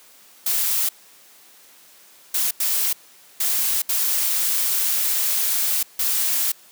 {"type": "noise bursts at uneven times", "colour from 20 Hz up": "blue", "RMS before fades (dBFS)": -21, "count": 6, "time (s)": [[0.46, 0.89], [2.34, 2.51], [2.6, 2.93], [3.4, 3.82], [3.89, 5.83], [5.99, 6.52]], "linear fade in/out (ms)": 5, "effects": ["white hiss -50 dBFS RMS until 6.71 s", "high-pass 200 Hz 12 dB/octave"]}